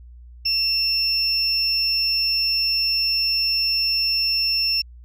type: tone pair together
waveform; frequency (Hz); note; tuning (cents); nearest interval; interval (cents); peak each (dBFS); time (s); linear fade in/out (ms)
sine; 2700 / 5400; E7 / E8; +41 / +41; octave; 1200; -25 / -17; 0.45-4.82; 10
effects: tanh soft clip ceiling -15 dBFS + added 60 Hz sine -40 dBFS peak until 5.04 s